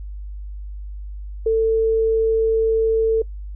sine tone, 446.4 Hz, A4, 25 cents sharp, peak -14 dBFS, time 1.46-3.22 s, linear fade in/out 5 ms, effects noise-tail reverb RT60 0.1 s tail -23 dB re dry + added 50 Hz sine -29 dBFS peak until 3.55 s

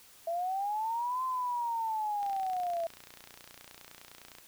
sine linear two-way sweep, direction up then down, 661 to 1039 to 661 Hz, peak -30 dBFS, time 0.27-2.87 s, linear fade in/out 5 ms, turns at 1.24 s
click train, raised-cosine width 0.2 ms, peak -31 dBFS, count 65, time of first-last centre 2.23-4.385 s, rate 29.7 Hz
effects white hiss -57 dBFS RMS until 4.47 s

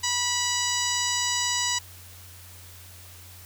harmonic tone, 978 Hz, B5, 17 cents flat, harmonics 1 / 2 / 3 / 4 / 5 / 6 / 7 / 8, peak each -32 / -32 / -32 / -32 / -32 / -32 / -32 / -32 dBFS, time 0.03-1.79 s, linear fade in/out 10 ms, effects added 90 Hz sine -47 dBFS peak until 3.45 s + white hiss -48 dBFS RMS until 3.45 s

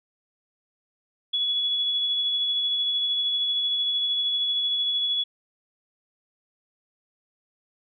sine tone with tremolo, 3388 Hz, G#7, 34 cents sharp, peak -21 dBFS, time 1.33-5.24 s, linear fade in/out 10 ms, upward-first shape sine, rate 13 Hz, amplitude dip 25%, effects none

